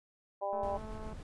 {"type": "harmonic tone", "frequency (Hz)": 199, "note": "G3", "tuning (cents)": 26, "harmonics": [2, 3, 4, 5], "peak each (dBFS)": [-45, -35, -37, -41], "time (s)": [0.41, 0.78], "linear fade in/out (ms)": 20}
{"type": "click train", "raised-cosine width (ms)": 1, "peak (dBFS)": -35, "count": 131, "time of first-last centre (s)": [0.53, 1.129], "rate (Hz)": 217}
{"type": "noise with tremolo", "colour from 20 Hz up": "brown", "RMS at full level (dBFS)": -43, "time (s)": [0.63, 1.23], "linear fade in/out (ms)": 2, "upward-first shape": "triangle", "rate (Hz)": 7.4, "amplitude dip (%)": 30}
{"effects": ["resampled to 24000 Hz"]}